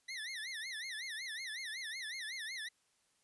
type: tone with vibrato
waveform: 25% pulse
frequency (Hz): 1924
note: B6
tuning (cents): -46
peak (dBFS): -37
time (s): 0.08-2.69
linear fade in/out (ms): 10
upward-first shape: sine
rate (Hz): 5.4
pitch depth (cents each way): 200
effects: white hiss -75 dBFS RMS until 3.23 s + resampled to 24000 Hz